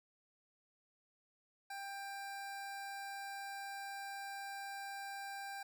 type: tone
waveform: 25% pulse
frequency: 792 Hz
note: G5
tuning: 18 cents sharp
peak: -40 dBFS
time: 1.7-5.63 s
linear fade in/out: 5 ms
effects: none